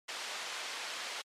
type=band-pass noise; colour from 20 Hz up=white; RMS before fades=-41 dBFS; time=0.08-1.22 s; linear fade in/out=10 ms; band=560 to 4200 Hz; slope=12 dB/octave; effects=low-pass 11000 Hz 12 dB/octave + MP3 64 kbps